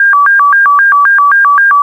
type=tone with vibrato; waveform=sine; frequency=1358 Hz; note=F6; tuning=49 cents flat; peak=-3 dBFS; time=0-1.82 s; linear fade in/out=2 ms; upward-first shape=square; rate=3.8 Hz; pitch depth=290 cents each way; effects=7-bit